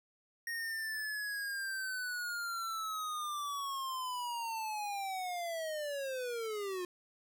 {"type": "linear sweep", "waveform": "square", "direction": "down", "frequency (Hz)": [1864.7, 352.9], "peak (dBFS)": -37, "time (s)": [0.47, 6.85], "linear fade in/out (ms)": 2, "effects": []}